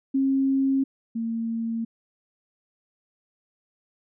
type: tone pair in turn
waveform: sine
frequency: 270 / 228.1 Hz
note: C#4 / A#3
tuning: -45 / -37 cents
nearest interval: minor third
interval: 292 cents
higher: first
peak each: -19 / -25 dBFS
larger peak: first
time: 0.14-0.84 / 1.15-1.85 s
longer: neither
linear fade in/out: 10 ms
effects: none